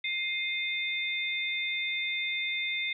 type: tone cluster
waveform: sine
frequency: 2106 / 2498 / 3595 Hz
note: C7 / D#7 / A7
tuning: +11 / +6 / +36 cents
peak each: -31 / -38 / -34 dBFS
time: 0.04-2.93 s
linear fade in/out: 5 ms
effects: none